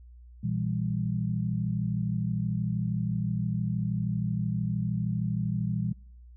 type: chord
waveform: sine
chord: E diminished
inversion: second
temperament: just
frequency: 118.67 / 164.81 / 197.78 Hz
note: Bb2 / E3 / G3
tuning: +31 / 0 / +16 cents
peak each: -30 / -31 / -32 dBFS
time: 0.43-5.93 s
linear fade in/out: 10 ms
effects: noise-tail reverb RT60 0.7 s tail -26 dB re dry + added 60 Hz sine -47 dBFS peak until 6.36 s